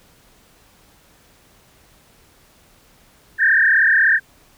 sine tone with frequency modulation, 1700 Hz, G#6, 40 cents sharp, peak -11 dBFS, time 3.38-4.2 s, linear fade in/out 50 ms, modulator 36.3 Hz, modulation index 4, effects pink hiss -53 dBFS RMS until 4.57 s

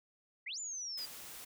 sine exponential two-way sweep, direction up then down, 1864.7 to 7220 to 4752 Hz, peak -39 dBFS, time 0.46-1.06 s, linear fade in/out 10 ms, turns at 0.59 s
white noise, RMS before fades -49 dBFS, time 0.97-1.45 s, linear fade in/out 10 ms
effects none

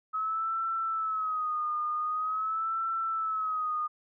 sine tone with vibrato, 1277 Hz, D#6, 45 cents sharp, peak -28 dBFS, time 0.13-3.88 s, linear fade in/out 20 ms, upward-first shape sine, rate 0.45 Hz, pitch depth 81 cents each way, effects none

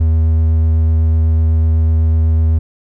triangle tone with vibrato, 80 Hz, D#2, 49 cents sharp, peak -7 dBFS, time 0-2.59 s, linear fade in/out 10 ms, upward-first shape triangle, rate 8 Hz, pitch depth 11 cents each way, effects none

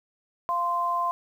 sine tone pair together, 694.1 / 1040 Hz, F5 / C6, -11 / -11 cents, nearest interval perfect fifth, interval 700 cents, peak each -30 / -24 dBFS, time 0.49-1.11 s, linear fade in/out 0 ms, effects 9-bit

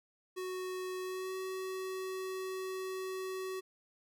square tone with pitch glide, 370 to 376.5 Hz, F#4 to F#4, 0 to +30 cents, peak -38 dBFS, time 0.36-3.61 s, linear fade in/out 20 ms, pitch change +30 cents, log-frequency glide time 1.01-1.35 s, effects none

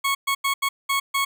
20% pulse tone bursts at uneven times, 1103 Hz, C#6, 9 cents flat, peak -15 dBFS, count 6, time 0.04-0.15 / 0.27-0.35 / 0.44-0.54 / 0.62-0.69 / 0.89-1 / 1.14-1.25 s, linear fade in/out 10 ms, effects none

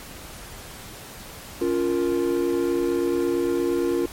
triangle chord, Bb minor, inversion first, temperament equal with one note detuned, 280.4 / 349.2 / 466.2 Hz, Db4 / F4 / Bb4, +20 / 0 / 0 cents, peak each -25 / -20 / -25 dBFS, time 1.61-4.06 s, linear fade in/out 5 ms, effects pink hiss -40 dBFS RMS until 4.12 s + MP3 64 kbps

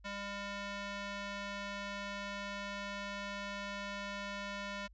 square tone with band-pass filter, 201.1 Hz, G3, 44 cents sharp, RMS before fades -42 dBFS, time 0.04-4.88 s, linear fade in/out 20 ms, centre 2100 Hz, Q 0.68, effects added 50 Hz sine -57 dBFS peak until 4.93 s + resampled to 16000 Hz

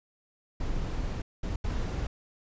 brown noise bursts at uneven times, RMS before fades -31 dBFS, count 3, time 0.6-1.22 / 1.43-1.56 / 1.64-2.07 s, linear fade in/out 5 ms, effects resampled to 16000 Hz

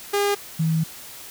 sawtooth / sine tone pair in turn, 405.6 / 160.96 Hz, G#4 / E3, -41 / -41 cents, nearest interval octave + major third, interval 1600 cents, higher first, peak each -15 / -18 dBFS, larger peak first, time 0.13-0.35 / 0.59-0.84 s, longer second, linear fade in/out 10 ms, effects white hiss -40 dBFS RMS until 1.3 s

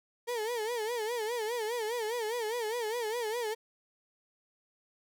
35% pulse tone with vibrato, 455.9 Hz, A#4, 39 cents flat, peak -30 dBFS, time 0.27-3.55 s, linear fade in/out 20 ms, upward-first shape sine, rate 4.9 Hz, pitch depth 130 cents each way, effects none

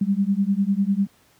sine beating tone pair, 193.2 / 203.2 Hz, G3 / G#3, -25 / -38 cents, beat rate 10 Hz, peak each -21 dBFS, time 0.01-1.07 s, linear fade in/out 5 ms, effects pink hiss -58 dBFS RMS until 1.39 s + high-pass 80 Hz 12 dB/octave

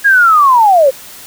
sine linear sweep, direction down, 1664 to 508 Hz, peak -4 dBFS, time 0.04-0.91 s, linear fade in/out 20 ms, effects white hiss -33 dBFS RMS until 1.26 s

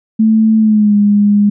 sine tone with pitch glide, 220 to 205.3 Hz, A3 to G#3, 0 to -20 cents, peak -6 dBFS, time 0.19-1.5 s, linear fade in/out 10 ms, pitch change -120 cents, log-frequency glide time 0.58-0.96 s, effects none

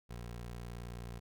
20% pulse tone, 59.1 Hz, A#1, 24 cents sharp, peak -38 dBFS, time 0.09-1.2 s, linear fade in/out 20 ms, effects none

